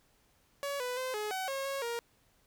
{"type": "tone with pitch steps", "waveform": "sawtooth", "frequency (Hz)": [564, 497.1, 515, 422.7, 755, 543, 549, 469.8], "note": ["C#5", "B4", "C5", "G#4", "F#5", "C#5", "C#5", "A#4"], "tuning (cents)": [30, 11, -28, 31, 35, -36, -17, 13], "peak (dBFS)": -30, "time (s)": [0.63, 1.99], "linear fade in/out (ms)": 0, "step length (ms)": 170, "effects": ["pink hiss -69 dBFS RMS until 2.46 s"]}